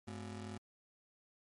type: ring-modulated tone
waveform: 30% pulse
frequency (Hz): 155.56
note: D#3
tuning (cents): 0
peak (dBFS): -38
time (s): 0.07-0.58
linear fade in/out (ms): 10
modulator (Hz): 57
effects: MP3 48 kbps